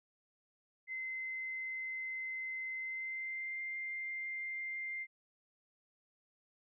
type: tone with pitch glide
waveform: sine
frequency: 2061 to 2098 Hz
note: C7 to C7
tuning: -27 to +4 cents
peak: -38 dBFS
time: 0.87-5.07 s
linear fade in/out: 50 ms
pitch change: +31 cents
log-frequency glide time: 2.76-3.62 s
effects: none